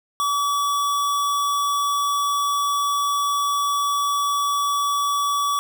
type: tone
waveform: square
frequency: 1143 Hz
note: D6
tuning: 47 cents flat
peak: -20 dBFS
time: 0.2-5.59 s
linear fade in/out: 0 ms
effects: none